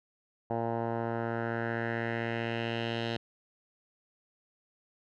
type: tone with low-pass filter sweep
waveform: 10% pulse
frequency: 115.7 Hz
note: A#2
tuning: 13 cents flat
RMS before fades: -33 dBFS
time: 0.5-3.17 s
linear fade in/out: 5 ms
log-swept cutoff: 840 to 3600 Hz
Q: 2.8
effects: none